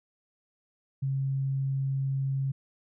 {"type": "tone", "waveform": "sine", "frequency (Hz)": 135.6, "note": "C#3", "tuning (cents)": -38, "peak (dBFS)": -26, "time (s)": [1.02, 2.52], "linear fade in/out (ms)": 10, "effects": []}